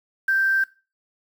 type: tone with quantisation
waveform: sine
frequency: 1568 Hz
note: G6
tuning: in tune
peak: -17 dBFS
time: 0.28-0.64 s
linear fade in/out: 5 ms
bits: 7
effects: noise-tail reverb RT60 0.3 s tail -17 dB re dry